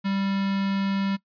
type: tone with notch filter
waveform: square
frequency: 195.9 Hz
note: G3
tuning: 1 cent flat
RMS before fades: -25 dBFS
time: 0.04-1.17 s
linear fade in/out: 20 ms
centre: 530 Hz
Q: 1.4
effects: noise-tail reverb RT60 0.1 s tail -21 dB re dry + resampled to 11025 Hz